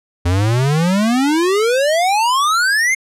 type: exponential sweep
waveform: square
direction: up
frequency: 84.3 to 2158 Hz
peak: -13 dBFS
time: 0.25-2.95 s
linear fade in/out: 10 ms
effects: low-pass 10000 Hz 12 dB/octave